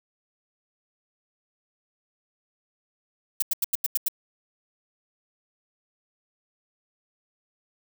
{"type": "noise bursts", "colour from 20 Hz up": "violet", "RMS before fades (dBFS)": -23, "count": 7, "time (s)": [3.4, 4.084], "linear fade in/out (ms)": 5, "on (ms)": 24, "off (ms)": 86, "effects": []}